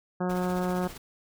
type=harmonic tone; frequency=181.1 Hz; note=F#3; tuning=37 cents flat; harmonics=1 / 2 / 3 / 4 / 5 / 6 / 7 / 8 / 9; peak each=-28 / -32 / -35 / -36 / -39 / -43 / -41 / -46 / -46 dBFS; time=0.2-0.88 s; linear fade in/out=10 ms
type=noise with tremolo; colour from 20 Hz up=pink; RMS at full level=-41 dBFS; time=0.29-0.98 s; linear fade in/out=10 ms; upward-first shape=triangle; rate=15 Hz; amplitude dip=60%
effects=none